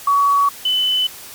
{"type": "tone pair in turn", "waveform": "sine", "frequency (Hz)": [1129, 3014], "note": ["C#6", "F#7"], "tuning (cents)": [31, 31], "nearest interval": "octave + perfect fourth", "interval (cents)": 1700, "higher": "second", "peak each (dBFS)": [-11, -14], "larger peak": "first", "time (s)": [[0.07, 0.49], [0.65, 1.07]], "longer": "neither", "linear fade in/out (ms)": 5, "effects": ["white hiss -36 dBFS RMS until 1.34 s", "MP3 96 kbps"]}